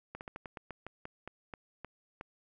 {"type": "slowing click train", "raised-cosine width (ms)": 0.5, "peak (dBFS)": -27, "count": 13, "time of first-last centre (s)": [0.15, 2.211], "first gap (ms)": 59, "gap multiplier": 1.18, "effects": []}